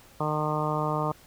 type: harmonic tone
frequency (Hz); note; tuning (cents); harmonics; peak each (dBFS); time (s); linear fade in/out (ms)
152.3; D#3; -37; 1 / 2 / 3 / 4 / 5 / 6 / 7 / 8; -30 / -35 / -34 / -33 / -35 / -34 / -33 / -34; 0.2-1.12; 5
effects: pink hiss -54 dBFS RMS until 1.26 s